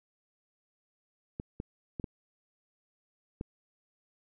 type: clicks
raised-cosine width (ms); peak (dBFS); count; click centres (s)
3; -23; 5; 1.399 / 1.601 / 1.998 / 2.042 / 3.411
effects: none